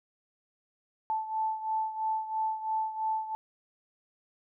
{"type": "beating tone pair", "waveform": "sine", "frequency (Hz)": [876, 879], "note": ["A5", "A5"], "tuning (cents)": [-8, -2], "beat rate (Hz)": 3, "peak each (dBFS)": [-30, -35], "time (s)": [1.1, 3.35], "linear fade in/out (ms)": 0, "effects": []}